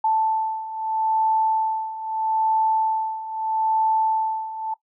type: beating tone pair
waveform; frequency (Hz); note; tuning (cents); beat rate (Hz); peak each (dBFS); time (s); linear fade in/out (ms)
sine; 880 / 880.78; A5 / A5; 0 / +2; 0.78; -25 / -21; 0.04-4.74; 5
effects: noise-tail reverb RT60 0.1 s tail -18 dB re dry